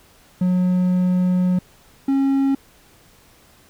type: tone pair in turn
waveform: triangle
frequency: 181.6 / 272.7 Hz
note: F#3 / C#4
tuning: -32 / -28 cents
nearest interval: perfect fifth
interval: 704 cents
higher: second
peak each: -13 dBFS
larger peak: neither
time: 0.41-1.59 / 2.08-2.55 s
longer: first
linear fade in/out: 5 ms
effects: pink hiss -52 dBFS RMS until 3.69 s